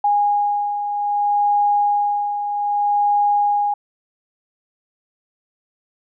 sine beating tone pair, 821 / 821.63 Hz, G#5 / G#5, -20 / -19 cents, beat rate 0.63 Hz, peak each -24 / -16 dBFS, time 0.04-3.74 s, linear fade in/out 5 ms, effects none

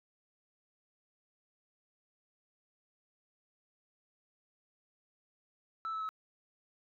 sine tone with pitch steps, 1318.5 / 1304.9 / 1291.4 Hz, E6 / E6 / E6, 0 / -18 / -36 cents, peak -33 dBFS, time 5.85-6.09 s, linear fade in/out 0 ms, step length 80 ms, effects tanh soft clip ceiling -33 dBFS

